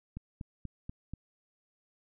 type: click train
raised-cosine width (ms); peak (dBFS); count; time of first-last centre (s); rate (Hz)
5; -27; 5; 0.17-1.136; 4.14
effects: none